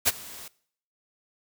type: noise with ADSR envelope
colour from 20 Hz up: white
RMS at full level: -19 dBFS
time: 0.05-0.48 s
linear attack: 28 ms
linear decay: 32 ms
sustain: -23 dB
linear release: 3 ms
effects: noise-tail reverb RT60 0.6 s tail -21 dB re dry